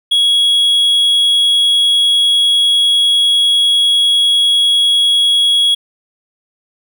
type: tone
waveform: triangle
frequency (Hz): 3330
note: G#7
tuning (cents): +4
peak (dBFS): -7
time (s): 0.11-5.75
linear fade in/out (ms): 10
effects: none